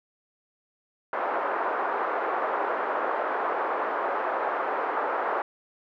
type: band-pass noise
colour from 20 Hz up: white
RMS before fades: -28 dBFS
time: 1.13-5.42 s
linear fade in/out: 2 ms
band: 390 to 1300 Hz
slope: 24 dB/octave
effects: none